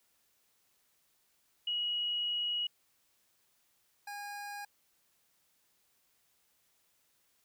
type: tone pair in turn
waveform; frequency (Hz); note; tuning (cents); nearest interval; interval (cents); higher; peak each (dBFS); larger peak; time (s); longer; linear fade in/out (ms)
sine / 25% pulse; 2905 / 817.5; F#7 / G#5; -32 / -28; octave + minor seventh; 2196; first; -31 / -37; first; 1.67-2.67 / 4.07-4.65; first; 5
effects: white hiss -73 dBFS RMS until 7.44 s